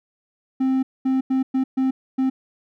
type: tone bursts at uneven times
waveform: triangle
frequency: 262.9 Hz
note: C4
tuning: 8 cents sharp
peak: -15 dBFS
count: 6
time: 0.6-0.83 / 1.05-1.21 / 1.3-1.43 / 1.54-1.64 / 1.77-1.91 / 2.18-2.3 s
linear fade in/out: 10 ms
effects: none